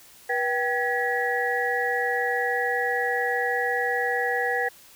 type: tone cluster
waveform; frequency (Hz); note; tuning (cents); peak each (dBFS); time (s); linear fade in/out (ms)
sine; 485.7 / 777 / 1676 / 1929; B4 / G5 / G#6 / B6; -29 / -16 / +15 / -41; -28; 0.29-4.69; 10
effects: white hiss -51 dBFS RMS until 4.95 s